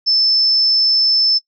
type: tone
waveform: sine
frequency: 5274 Hz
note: E8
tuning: in tune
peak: -11 dBFS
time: 0.06-1.39 s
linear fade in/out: 20 ms
effects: noise-tail reverb RT60 0.1 s tail -20 dB re dry